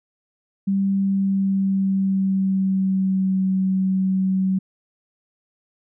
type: tone with pitch glide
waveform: sine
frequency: 195.7 to 189.36 Hz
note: G3 to F#3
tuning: -3 to +40 cents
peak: -17 dBFS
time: 0.67-4.59 s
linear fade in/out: 10 ms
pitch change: -57 cents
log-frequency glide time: 0.92-3.43 s
effects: none